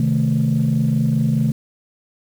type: chord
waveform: sine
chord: A diminished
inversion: first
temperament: equal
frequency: 130.81 / 155.56 / 220 Hz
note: C3 / Eb3 / A3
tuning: 0 / 0 / 0 cents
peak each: -18 dBFS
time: 0-1.52 s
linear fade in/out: 2 ms
effects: tanh soft clip ceiling -9 dBFS + 7-bit